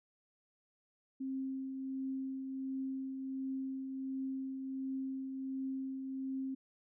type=tone with tremolo; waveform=sine; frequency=265.9 Hz; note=C4; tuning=28 cents sharp; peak=-35 dBFS; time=1.2-6.55 s; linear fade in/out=10 ms; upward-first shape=triangle; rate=1.4 Hz; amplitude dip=40%; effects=none